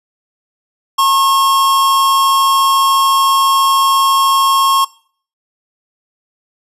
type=tone pair together; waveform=square; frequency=911 / 1083.4 Hz; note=A#5 / C#6; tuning=-40 / -40 cents; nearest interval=minor third; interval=300 cents; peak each=-21 / -10 dBFS; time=0.98-4.85 s; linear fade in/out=10 ms; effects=noise-tail reverb RT60 0.5 s tail -21 dB re dry + resampled to 32000 Hz